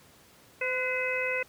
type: harmonic tone with a mistuned harmonic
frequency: 511 Hz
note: C5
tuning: 41 cents flat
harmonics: 1 / 2 / 3 / 4 / 5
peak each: -32 / -42 / -36 / -32 / -32 dBFS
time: 0.61-1.43 s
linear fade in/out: 5 ms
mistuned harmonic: 3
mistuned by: -47 cents
effects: pink hiss -57 dBFS RMS until 1.48 s + high-pass 80 Hz 12 dB/octave